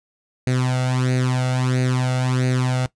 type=tone with flanger; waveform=sawtooth; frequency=127.5 Hz; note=C3; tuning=44 cents flat; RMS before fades=-20 dBFS; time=0.47-2.86 s; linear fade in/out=2 ms; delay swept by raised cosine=0.46 to 1.46 ms; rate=1.5 Hz; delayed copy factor=+0.75; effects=noise-tail reverb RT60 0.1 s tail -18 dB re dry + resampled to 22050 Hz